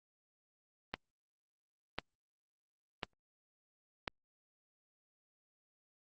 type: click train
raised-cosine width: 0.3 ms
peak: -19 dBFS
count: 4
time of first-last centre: 0.94-4.078 s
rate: 0.956 Hz
effects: Opus 24 kbps